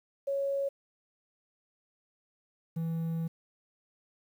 sine / triangle tone pair in turn, 554.4 / 164.3 Hz, C#5 / E3, 0 / -5 cents, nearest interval octave + major sixth, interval 2105 cents, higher first, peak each -28 dBFS, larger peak neither, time 0.27-0.69 / 2.76-3.28 s, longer second, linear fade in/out 10 ms, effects 10-bit

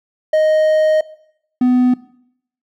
triangle tone pair in turn, 622.3 / 250 Hz, D#5 / B3, 0 / +21 cents, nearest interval octave + major third, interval 1579 cents, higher first, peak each -8 dBFS, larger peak neither, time 0.33-1.01 / 1.61-1.94 s, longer first, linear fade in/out 5 ms, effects noise-tail reverb RT60 0.7 s tail -19 dB re dry

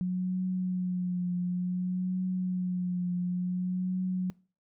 sine tone with vibrato, 181.4 Hz, F#3, 34 cents flat, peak -27 dBFS, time 0.01-4.3 s, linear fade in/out 0 ms, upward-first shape triangle, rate 0.56 Hz, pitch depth 36 cents each way, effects noise-tail reverb RT60 0.4 s tail -24 dB re dry

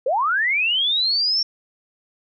sine linear sweep, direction up, 472.2 to 5510 Hz, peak -17 dBFS, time 0.06-1.43 s, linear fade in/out 5 ms, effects none

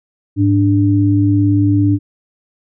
sine tone pair together, 103.83 / 293.7 Hz, G#2 / D4, 0 / 0 cents, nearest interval octave + tritone, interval 1800 cents, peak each -12 dBFS, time 0.36-1.99 s, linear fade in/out 50 ms, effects none

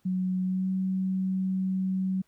sine tone with pitch glide, 185 to 188.45 Hz, F#3 to F#3, 0 to +32 cents, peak -25 dBFS, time 0.05-2.22 s, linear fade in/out 10 ms, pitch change +32 cents, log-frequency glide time 0.43-0.69 s, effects pink hiss -70 dBFS RMS until 2.27 s

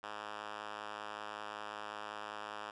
5% pulse tone with band-pass filter, 105.3 Hz, G#2, 24 cents sharp, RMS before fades -45 dBFS, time 0.03-2.71 s, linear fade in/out 5 ms, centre 1600 Hz, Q 0.89, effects resampled to 24000 Hz

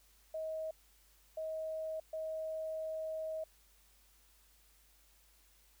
sine tone bursts at uneven times, 634 Hz, D#5, 32 cents sharp, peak -37 dBFS, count 3, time 0.34-0.71 / 1.37-2 / 2.13-3.44 s, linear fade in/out 5 ms, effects added 50 Hz sine -68 dBFS peak until 5.8 s + white hiss -68 dBFS RMS until 5.8 s

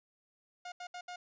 sawtooth tone bursts at uneven times, 715 Hz, F5, 41 cents sharp, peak -38 dBFS, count 4, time 0.65-0.72 / 0.8-0.87 / 0.94-1.01 / 1.08-1.16 s, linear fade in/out 5 ms, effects resampled to 16000 Hz

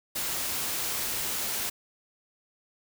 white noise, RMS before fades -31 dBFS, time 0.15-1.7 s, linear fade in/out 10 ms, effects none

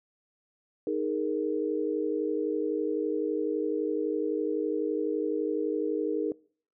sine chord, D# suspended fourth, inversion none, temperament just, 311.1 / 414.8 / 466.7 Hz, D#4 / G#4 / A#4, 0 / -2 / +2 cents, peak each -31 dBFS, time 0.87-6.32 s, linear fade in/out 2 ms, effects noise-tail reverb RT60 0.5 s tail -24 dB re dry

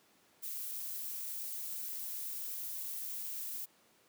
violet noise, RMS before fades -41 dBFS, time 0.42-3.66 s, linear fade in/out 20 ms, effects pink hiss -67 dBFS RMS until 4.08 s + high-pass 200 Hz 12 dB/octave

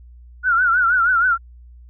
sine tone with vibrato, 1427 Hz, F6, 37 cents sharp, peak -13 dBFS, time 0.43-1.38 s, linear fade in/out 50 ms, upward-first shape triangle, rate 6.3 Hz, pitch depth 130 cents each way, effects added 60 Hz sine -40 dBFS peak until 1.89 s

